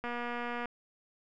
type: click train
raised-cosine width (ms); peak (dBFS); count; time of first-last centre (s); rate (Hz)
0.5; -23; 149; 0.04-0.657; 240
effects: none